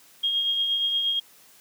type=tone with tremolo; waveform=sine; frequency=3251 Hz; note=G#7; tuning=38 cents flat; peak=-20 dBFS; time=0.23-1.2 s; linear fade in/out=10 ms; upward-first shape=triangle; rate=8.5 Hz; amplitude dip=40%; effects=white hiss -54 dBFS RMS until 1.6 s + high-pass 100 Hz 12 dB/octave